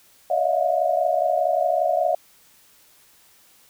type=tone cluster; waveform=sine; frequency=576 / 640 / 665 / 717 Hz; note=D5 / D#5 / E5 / F5; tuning=-34 / +49 / +15 / +45 cents; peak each=-25 / -23 / -26 / -22 dBFS; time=0.3-2.15 s; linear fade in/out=5 ms; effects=white hiss -55 dBFS RMS until 3.69 s